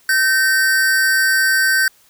square tone pair together, 1543.7 / 1837 Hz, G6 / A#6, -27 / -26 cents, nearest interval minor third, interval 301 cents, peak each -14 / -21 dBFS, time 0.09-1.88 s, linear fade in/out 2 ms, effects white hiss -53 dBFS RMS until 2.09 s

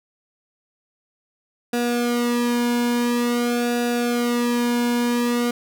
sawtooth tone with flanger, 240.2 Hz, B3, 48 cents flat, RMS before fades -21 dBFS, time 1.73-5.51 s, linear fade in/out 5 ms, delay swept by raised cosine 0.94 to 1.56 ms, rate 0.48 Hz, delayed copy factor -0.9, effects none

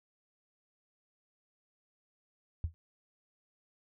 sine tone with exponential decay, 82.41 Hz, E2, in tune, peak -26 dBFS, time 2.64-2.74 s, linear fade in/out 0 ms, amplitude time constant 21 ms, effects none

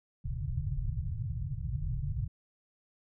white low-pass noise, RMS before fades -34 dBFS, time 0.24-2.28 s, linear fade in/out 10 ms, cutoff 150 Hz, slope 96 dB/octave, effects none

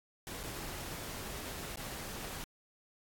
pink noise with dropouts, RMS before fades -43 dBFS, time 0.27-2.44 s, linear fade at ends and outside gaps 0 ms, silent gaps 0.431-0.436 / 1.758-1.773 s, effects AAC 64 kbps

